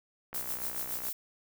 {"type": "click train", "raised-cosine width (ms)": 0.5, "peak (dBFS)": -29, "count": 48, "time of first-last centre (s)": [0.33, 1.084], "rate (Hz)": 62.3}
{"type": "noise with tremolo", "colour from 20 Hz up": "violet", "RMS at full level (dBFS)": -34, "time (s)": [0.34, 1.13], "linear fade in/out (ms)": 5, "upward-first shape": "sine", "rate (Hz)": 7.1, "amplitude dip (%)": 55}
{"effects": []}